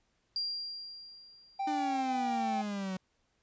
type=tone with exponential decay; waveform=sine; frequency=4767 Hz; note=D8; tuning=25 cents sharp; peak=-30 dBFS; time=0.36-2.02 s; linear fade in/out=1 ms; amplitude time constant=360 ms
type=tone; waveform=triangle; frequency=784 Hz; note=G5; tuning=in tune; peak=-29 dBFS; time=1.59-2.62 s; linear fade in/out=10 ms
type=exponential sweep; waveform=45% pulse; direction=down; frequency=302.3 to 185 Hz; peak=-34 dBFS; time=1.67-2.97 s; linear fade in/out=5 ms
effects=pink hiss -75 dBFS RMS until 3.42 s + resampled to 16000 Hz